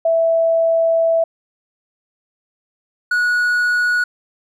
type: tone pair in turn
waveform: sine / triangle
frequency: 659 / 1460.7 Hz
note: E5 / F#6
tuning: -1 / -23 cents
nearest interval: octave + major second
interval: 1378 cents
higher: second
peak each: -12 dBFS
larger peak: neither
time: 0.05-1.24 / 3.11-4.04 s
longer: first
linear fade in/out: 5 ms
effects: none